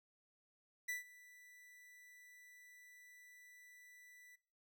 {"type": "tone with ADSR envelope", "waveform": "45% pulse", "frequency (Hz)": 1975.5, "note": "B6", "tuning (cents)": 0, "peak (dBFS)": -38, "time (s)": [0.88, 4.36], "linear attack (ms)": 12, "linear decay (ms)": 140, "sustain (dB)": -22, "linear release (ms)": 11, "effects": ["noise-tail reverb RT60 0.5 s tail -21 dB re dry"]}